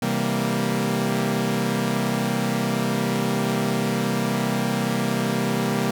sawtooth chord, C dominant seventh, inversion none, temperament equal with one note detuned, 130.81 / 163.2 / 196 / 233.1 Hz, C3 / E3 / G3 / Bb3, 0 / -17 / 0 / 0 cents, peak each -24 / -26 / -22 / -21 dBFS, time 0.02-5.91 s, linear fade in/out 5 ms, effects none

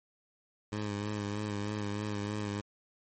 15% pulse tone with vibrato, 103.83 Hz, G#2, in tune, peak -27 dBFS, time 0.72-2.61 s, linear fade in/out 5 ms, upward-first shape sine, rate 3.2 Hz, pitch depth 36 cents each way, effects MP3 32 kbps

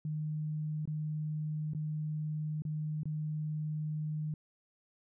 sine tone with dropouts, 153.2 Hz, D#3, 27 cents flat, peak -33 dBFS, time 0.05-4.34 s, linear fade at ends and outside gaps 2 ms, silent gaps 0.855-0.875 / 1.735-1.748 / 2.621-2.651 / 3.033-3.055 s, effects none

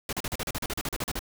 pink noise bursts, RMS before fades -31 dBFS, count 15, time 0.09-1.192 s, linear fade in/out 2 ms, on 38 ms, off 38 ms, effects none

